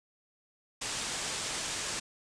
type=low-pass noise; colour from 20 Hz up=white; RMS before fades=-36 dBFS; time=0.81-2 s; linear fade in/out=10 ms; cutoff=8800 Hz; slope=48 dB/octave; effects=none